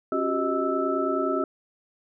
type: tone cluster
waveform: sine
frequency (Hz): 273.6 / 361.8 / 391.3 / 628 / 1315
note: C#4 / F#4 / G4 / D#5 / E6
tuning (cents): -23 / -39 / -3 / +16 / -5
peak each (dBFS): -29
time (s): 0.12-1.44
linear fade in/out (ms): 2
effects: none